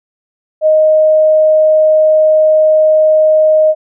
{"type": "tone", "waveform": "sine", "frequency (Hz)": 622.3, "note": "D#5", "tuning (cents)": 0, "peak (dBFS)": -5, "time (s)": [0.61, 3.75], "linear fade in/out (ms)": 50, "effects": []}